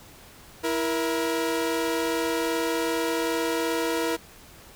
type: tone pair together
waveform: sawtooth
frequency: 329.6 / 473.1 Hz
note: E4 / A#4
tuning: 0 / +26 cents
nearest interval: tritone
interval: 626 cents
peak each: -23 dBFS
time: 0.63-4.17 s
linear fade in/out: 20 ms
effects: pink hiss -49 dBFS RMS until 4.75 s